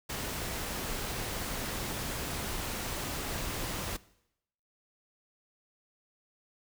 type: noise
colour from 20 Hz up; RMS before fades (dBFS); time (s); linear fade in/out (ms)
pink; -36; 0.09-3.97; 10
effects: noise-tail reverb RT60 0.8 s tail -20 dB re dry